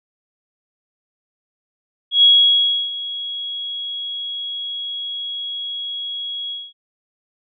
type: tone with ADSR envelope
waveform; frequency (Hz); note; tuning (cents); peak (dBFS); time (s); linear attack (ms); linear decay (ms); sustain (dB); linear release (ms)
sine; 3322; G#7; 0; -7; 2.11-6.73; 120; 670; -17; 220
effects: none